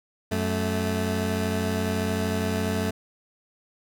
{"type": "tone pair together", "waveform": "20% pulse", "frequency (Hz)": [92.5, 218.8], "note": ["F#2", "A3"], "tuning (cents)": [0, -9], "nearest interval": "octave + minor third", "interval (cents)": 1491, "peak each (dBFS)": -22, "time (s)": [0.31, 2.91], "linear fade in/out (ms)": 10, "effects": []}